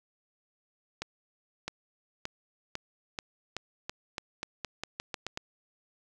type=accelerating click train; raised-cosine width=0.2 ms; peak=-17 dBFS; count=15; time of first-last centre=1.02-5.374 s; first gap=660 ms; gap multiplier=0.87; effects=none